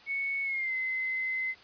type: tone with pitch glide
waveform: sine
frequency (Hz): 2213 to 2053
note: C#7 to C7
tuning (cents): -3 to -33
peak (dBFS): -29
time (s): 0.06-1.55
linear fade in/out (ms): 50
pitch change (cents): -130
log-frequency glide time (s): 0.43-0.74
effects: white hiss -54 dBFS RMS until 1.63 s + resampled to 11025 Hz